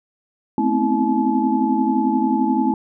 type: tone cluster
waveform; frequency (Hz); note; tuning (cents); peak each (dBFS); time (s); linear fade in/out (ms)
sine; 218.9 / 253.7 / 265.1 / 323.5 / 859; A3 / B3 / C4 / E4 / A5; -9 / +47 / +23 / -32 / -42; -22; 0.58-2.74; 2
effects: none